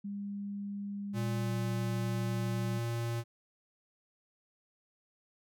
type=tone with pitch glide; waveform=sine; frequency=201.5 to 189.1 Hz; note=G3 to F#3; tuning=+48 to +38 cents; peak=-36 dBFS; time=0.04-2.79 s; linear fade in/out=10 ms; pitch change=-110 cents; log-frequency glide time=1.34-1.54 s
type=tone; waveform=square; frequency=117 Hz; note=A#2; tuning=7 cents sharp; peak=-33 dBFS; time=1.13-3.24 s; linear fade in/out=50 ms
effects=none